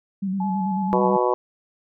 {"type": "tone with vibrato", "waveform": "sine", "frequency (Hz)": 191.5, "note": "G3", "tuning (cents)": -40, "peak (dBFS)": -22, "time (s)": [0.22, 1.17], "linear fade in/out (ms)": 10, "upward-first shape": "square", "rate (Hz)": 9.1, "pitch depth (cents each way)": 45}
{"type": "tone", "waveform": "sine", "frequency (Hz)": 855, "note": "A5", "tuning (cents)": -50, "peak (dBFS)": -26, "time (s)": [0.4, 1.2], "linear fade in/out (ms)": 5}
{"type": "harmonic tone", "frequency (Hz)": 123.47, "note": "B2", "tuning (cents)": 0, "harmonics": [3, 4, 5, 6, 7, 8, 9], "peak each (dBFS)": [-23, -23, -26, -32, -26, -25, -30], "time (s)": [0.93, 1.34], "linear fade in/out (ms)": 0}
{"effects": []}